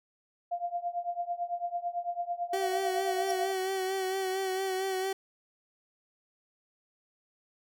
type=tone with tremolo; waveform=sine; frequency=698 Hz; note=F5; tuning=1 cent flat; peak=-27 dBFS; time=0.51-3.52 s; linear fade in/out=10 ms; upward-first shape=triangle; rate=9 Hz; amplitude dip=95%
type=tone with vibrato; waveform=30% pulse; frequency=380 Hz; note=F#4; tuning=46 cents sharp; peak=-27 dBFS; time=2.53-5.13 s; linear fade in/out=5 ms; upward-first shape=sine; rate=4.4 Hz; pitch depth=32 cents each way
type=tone with exponential growth; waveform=35% pulse; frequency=5600 Hz; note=F8; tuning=4 cents sharp; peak=-31 dBFS; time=3.21-3.31 s; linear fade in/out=0 ms; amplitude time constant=20 ms
effects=none